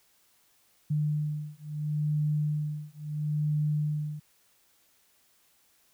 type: beating tone pair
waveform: sine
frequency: 150 / 150.74 Hz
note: D3 / D3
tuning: +37 / +45 cents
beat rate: 0.74 Hz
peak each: -30 dBFS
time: 0.9-4.2 s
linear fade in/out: 10 ms
effects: white hiss -66 dBFS RMS until 5.93 s